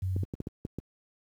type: tone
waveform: sine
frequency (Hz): 93.4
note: F#2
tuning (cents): +17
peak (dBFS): -27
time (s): 0.02-0.24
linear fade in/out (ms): 5
type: clicks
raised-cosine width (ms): 3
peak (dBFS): -21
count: 7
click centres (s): 0.164 / 0.234 / 0.338 / 0.403 / 0.471 / 0.651 / 0.786
effects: high-pass 60 Hz 12 dB/octave + 10-bit